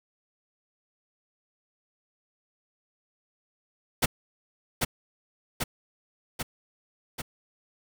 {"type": "noise with echo", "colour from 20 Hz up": "pink", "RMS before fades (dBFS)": -22, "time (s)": [4.02, 4.06], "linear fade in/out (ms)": 10, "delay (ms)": 790, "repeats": 4, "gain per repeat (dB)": -3, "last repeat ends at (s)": 7.22, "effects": []}